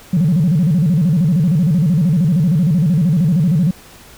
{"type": "tone with vibrato", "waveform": "sine", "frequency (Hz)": 164.81, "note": "E3", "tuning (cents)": 0, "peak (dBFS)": -9, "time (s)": [0.13, 3.71], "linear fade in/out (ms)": 5, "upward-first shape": "square", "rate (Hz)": 13, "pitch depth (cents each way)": 190, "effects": ["tanh soft clip ceiling -7 dBFS", "pink hiss -41 dBFS RMS until 4.17 s"]}